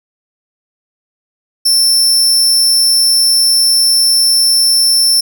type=tone; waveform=sawtooth; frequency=5370 Hz; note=E8; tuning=31 cents sharp; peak=-5 dBFS; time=1.65-5.21 s; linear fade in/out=10 ms; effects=none